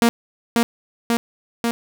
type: tone with echo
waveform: sawtooth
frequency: 233.7 Hz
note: A#3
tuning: 5 cents sharp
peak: -8 dBFS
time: 0.02-0.09 s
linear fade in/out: 0 ms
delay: 540 ms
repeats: 3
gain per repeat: -2 dB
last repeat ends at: 1.71 s
effects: none